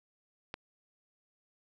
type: click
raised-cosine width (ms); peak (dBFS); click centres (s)
0.3; -22; 0.541
effects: none